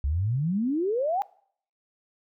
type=exponential sweep; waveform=sine; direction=up; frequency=65.41 to 830.6 Hz; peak=-23 dBFS; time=0.04-1.22 s; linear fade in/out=0 ms; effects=noise-tail reverb RT60 0.6 s tail -23 dB re dry